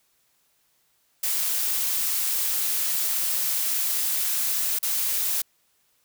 blue noise with dropouts, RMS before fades -25 dBFS, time 1.23-5.42 s, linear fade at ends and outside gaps 5 ms, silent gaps 4.789-4.828 s, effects white hiss -67 dBFS RMS until 6.04 s

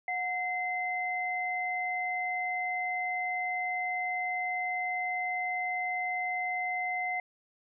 sine tone pair together, 730 / 2065 Hz, F#5 / C7, -24 / -23 cents, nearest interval octave + tritone, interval 1801 cents, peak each -33 / -32 dBFS, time 0.08-7.2 s, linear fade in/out 2 ms, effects none

